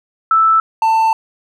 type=tone pair in turn; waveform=sine / triangle; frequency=1318.5 / 891.2 Hz; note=E6 / A5; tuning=0 / +22 cents; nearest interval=perfect fifth; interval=678 cents; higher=first; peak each=-8 dBFS; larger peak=neither; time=0.31-0.6 / 0.82-1.13 s; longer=second; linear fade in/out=2 ms; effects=none